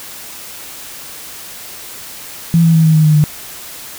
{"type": "tone with pitch steps", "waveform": "sine", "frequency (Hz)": [167.1, 164.23, 161.41, 158.64, 155.91, 153.23, 150.6], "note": ["E3", "E3", "E3", "D#3", "D#3", "D#3", "D3"], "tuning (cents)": [24, -6, -36, 34, 4, -26, 44], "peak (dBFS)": -6, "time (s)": [2.54, 3.24], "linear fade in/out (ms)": 0, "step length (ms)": 100, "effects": ["white hiss -31 dBFS RMS until 3.98 s"]}